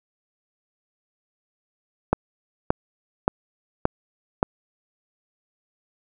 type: click train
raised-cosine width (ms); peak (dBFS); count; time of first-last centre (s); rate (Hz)
1; -3; 5; 2.13-4.429; 1.74
effects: none